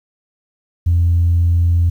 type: tone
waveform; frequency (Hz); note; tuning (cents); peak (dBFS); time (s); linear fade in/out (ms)
sine; 85.6; F2; -34; -9; 0.86-1.9; 10
effects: tanh soft clip ceiling -7 dBFS + 8-bit